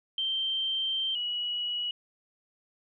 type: tone pair in turn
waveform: sine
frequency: 3136 / 2923 Hz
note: G7 / F#7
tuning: 0 / -22 cents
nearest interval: minor second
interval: 122 cents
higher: first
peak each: -27 / -29 dBFS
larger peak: first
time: 0.18-1.15 / 1.15-1.91 s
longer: first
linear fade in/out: 2 ms
effects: none